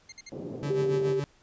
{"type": "tone bursts", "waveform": "5% pulse", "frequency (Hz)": 2108, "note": "C7", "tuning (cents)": 12, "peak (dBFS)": -28, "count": 3, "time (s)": [0.09, 0.295], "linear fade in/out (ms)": 5, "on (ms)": 33, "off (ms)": 53}
{"type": "band-pass noise", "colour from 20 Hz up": "white", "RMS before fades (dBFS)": -39, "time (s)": [0.32, 1.13], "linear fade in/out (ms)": 0, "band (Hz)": [120, 480], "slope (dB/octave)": 24}
{"type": "tone with tremolo", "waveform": "40% pulse", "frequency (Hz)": 143.2, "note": "D3", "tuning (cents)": -43, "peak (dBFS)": -28, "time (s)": [0.63, 1.24], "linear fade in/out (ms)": 0, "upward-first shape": "sine", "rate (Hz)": 7.1, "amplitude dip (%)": 65}
{"type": "tone", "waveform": "sine", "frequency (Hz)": 393.7, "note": "G4", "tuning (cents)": 8, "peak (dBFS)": -24, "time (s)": [0.7, 1.2], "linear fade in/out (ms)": 5}
{"effects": ["pink hiss -62 dBFS RMS until 1.42 s", "resampled to 16000 Hz"]}